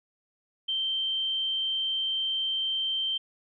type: tone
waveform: sine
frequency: 3129 Hz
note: G7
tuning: 4 cents flat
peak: -26 dBFS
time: 0.68-3.18 s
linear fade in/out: 10 ms
effects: none